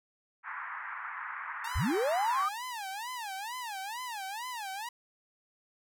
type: band-pass noise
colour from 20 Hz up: pink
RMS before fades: -40 dBFS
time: 0.43-2.47 s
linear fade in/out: 50 ms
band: 950 to 2000 Hz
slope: 48 dB/octave
type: tone with vibrato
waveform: sawtooth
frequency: 880 Hz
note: A5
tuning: in tune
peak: -33 dBFS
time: 1.64-4.89 s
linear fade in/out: 5 ms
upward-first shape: sine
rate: 2.2 Hz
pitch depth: 250 cents each way
type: linear sweep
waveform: sine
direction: up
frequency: 41.4 to 1261 Hz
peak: -27 dBFS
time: 1.75-2.49 s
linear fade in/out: 10 ms
effects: none